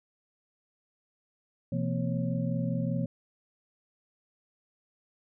sine tone cluster, 125.8 / 168.3 / 230.2 / 255.2 / 548 Hz, B2 / E3 / A#3 / C4 / C#5, +32 / +36 / -22 / -43 / -20 cents, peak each -32 / -31 / -34 / -38 / -39 dBFS, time 1.72-3.06 s, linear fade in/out 5 ms, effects none

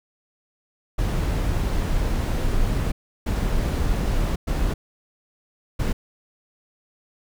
brown noise bursts at uneven times, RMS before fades -22 dBFS, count 4, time 0.98-2.92 / 3.26-4.36 / 4.47-4.74 / 5.79-5.93 s, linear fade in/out 10 ms, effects none

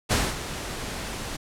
pink noise with ADSR envelope, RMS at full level -21 dBFS, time 0.09-1.37 s, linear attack 29 ms, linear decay 230 ms, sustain -12 dB, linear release 13 ms, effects low-pass 10000 Hz 12 dB/octave

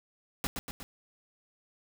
pink noise with echo, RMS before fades -32 dBFS, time 0.44-0.47 s, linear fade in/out 0 ms, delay 120 ms, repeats 3, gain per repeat -4 dB, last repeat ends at 0.83 s, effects none

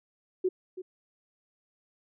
sine tone with echo, 370 Hz, F#4, in tune, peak -23 dBFS, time 0.44-0.49 s, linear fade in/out 10 ms, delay 330 ms, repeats 1, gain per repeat -13 dB, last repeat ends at 0.82 s, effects none

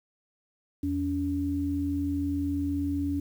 sine tone pair together, 83.9 / 284.1 Hz, E2 / C#4, +31 / +43 cents, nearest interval octave + major sixth, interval 2112 cents, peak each -32 / -27 dBFS, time 0.83-3.2 s, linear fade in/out 5 ms, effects 9-bit

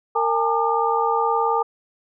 sine tone cluster, 460.1 / 819 / 898 / 1204 Hz, A#4 / G#5 / A5 / D6, -23 / -24 / +35 / +43 cents, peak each -23 dBFS, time 0.15-1.63 s, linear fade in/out 10 ms, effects none

